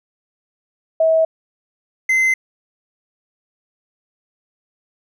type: tone pair in turn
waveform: sine / triangle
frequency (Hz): 645 / 2063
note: E5 / C7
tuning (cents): -38 / -25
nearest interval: octave + minor sixth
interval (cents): 2013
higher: second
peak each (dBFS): -11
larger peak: neither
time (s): 1-1.25 / 2.09-2.34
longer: neither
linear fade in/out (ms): 5
effects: none